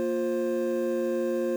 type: tone cluster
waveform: triangle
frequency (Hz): 232.4 / 351.4 / 528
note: A#3 / F4 / C5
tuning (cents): -5 / +11 / +16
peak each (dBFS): -30 / -26 / -27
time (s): 0-1.56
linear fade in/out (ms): 0
effects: 8-bit